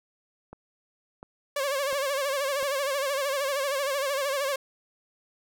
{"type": "click train", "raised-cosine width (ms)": 1, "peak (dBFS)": -28, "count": 4, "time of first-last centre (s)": [0.53, 2.628], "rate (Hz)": 1.43}
{"type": "tone with vibrato", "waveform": "sawtooth", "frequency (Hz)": 554.4, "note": "C#5", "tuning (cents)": 0, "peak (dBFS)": -22, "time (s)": [1.56, 4.56], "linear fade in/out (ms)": 5, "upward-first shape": "sine", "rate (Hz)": 13, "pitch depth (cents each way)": 88}
{"effects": []}